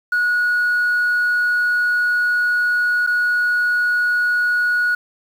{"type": "tone with dropouts", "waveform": "sine", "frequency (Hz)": 1457, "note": "F#6", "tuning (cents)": -27, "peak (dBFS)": -13, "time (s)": [0.12, 4.95], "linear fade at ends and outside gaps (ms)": 5, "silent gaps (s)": [3.066, 3.072], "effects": ["tanh soft clip ceiling -12 dBFS", "7-bit"]}